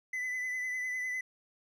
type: tone with vibrato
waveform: triangle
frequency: 2008 Hz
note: B6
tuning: 28 cents sharp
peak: -31 dBFS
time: 0.13-1.21 s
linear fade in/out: 5 ms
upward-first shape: triangle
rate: 9.9 Hz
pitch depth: 31 cents each way
effects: none